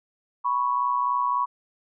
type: tone pair together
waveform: sine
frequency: 985.1 / 1108.7 Hz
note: B5 / C#6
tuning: -5 / 0 cents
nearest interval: major second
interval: 205 cents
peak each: -24 dBFS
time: 0.44-1.46 s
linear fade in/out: 20 ms
effects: none